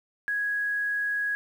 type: tone with quantisation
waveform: sine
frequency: 1662 Hz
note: G#6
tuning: 1 cent sharp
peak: -25 dBFS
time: 0.28-1.35 s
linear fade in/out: 0 ms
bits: 9
effects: none